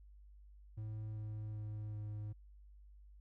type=tone with pitch steps; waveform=triangle; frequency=108 / 107.19 / 106.39 / 105.59 Hz; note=A2 / A2 / G#2 / G#2; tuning=-32 / -45 / +42 / +29 cents; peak=-39 dBFS; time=0.77-2.33 s; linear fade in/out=10 ms; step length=390 ms; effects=added 50 Hz sine -56 dBFS peak until 3.2 s

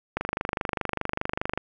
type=click train; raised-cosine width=0.5 ms; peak=-11 dBFS; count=36; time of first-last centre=0.17-1.576 s; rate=24.9 Hz; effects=none

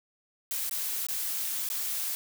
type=noise with dropouts; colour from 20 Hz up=blue; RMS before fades=-32 dBFS; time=0.51-2.15 s; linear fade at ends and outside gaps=0 ms; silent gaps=0.695-0.711 / 1.067-1.086 / 1.689-1.701 s; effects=none

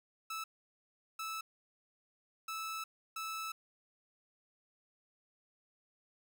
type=tone bursts at uneven times; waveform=sawtooth; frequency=1310 Hz; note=E6; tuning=11 cents flat; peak=-35 dBFS; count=4; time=0.3-0.44 / 1.19-1.41 / 2.48-2.84 / 3.16-3.52 s; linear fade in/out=5 ms; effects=none

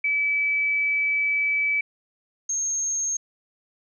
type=tone pair in turn; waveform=sine; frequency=2299 / 6446 Hz; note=D7 / G8; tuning=-37 / +47 cents; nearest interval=octave + tritone; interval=1784 cents; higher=second; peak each=-20 / -23 dBFS; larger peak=first; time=0.04-1.81 / 2.49-3.17 s; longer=first; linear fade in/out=5 ms; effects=none

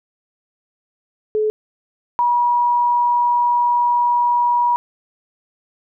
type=tone pair in turn; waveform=sine; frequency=429.2 / 963.5 Hz; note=A4 / B5; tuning=-43 / -43 cents; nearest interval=octave + major second; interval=1400 cents; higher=second; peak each=-15 / -13 dBFS; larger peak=second; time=1.35-1.5 / 2.19-4.76 s; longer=second; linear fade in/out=0 ms; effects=none

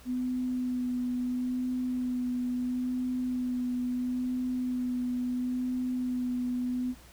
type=tone with vibrato; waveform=sine; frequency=250.1 Hz; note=B3; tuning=22 cents sharp; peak=-28 dBFS; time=0.05-6.95 s; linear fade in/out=50 ms; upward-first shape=sine; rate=0.74 Hz; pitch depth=16 cents each way; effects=added 60 Hz sine -54 dBFS peak until 7.12 s + pink hiss -55 dBFS RMS until 7.12 s

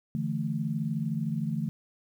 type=chord; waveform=sine; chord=D suspended second; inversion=none; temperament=equal with one note detuned; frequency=146.83 / 166.34 / 220 Hz; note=D3 / E3 / A3; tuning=0 / +16 / 0 cents; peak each=-32 dBFS; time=0.15-1.69 s; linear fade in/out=0 ms; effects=10-bit

